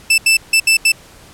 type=tone bursts at uneven times; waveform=sawtooth; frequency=2648 Hz; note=E7; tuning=7 cents sharp; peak=-5 dBFS; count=5; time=0.1-0.18 / 0.26-0.37 / 0.53-0.6 / 0.67-0.77 / 0.85-0.92 s; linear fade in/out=5 ms; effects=pink hiss -42 dBFS RMS until 1.33 s + low-pass 12000 Hz 12 dB/octave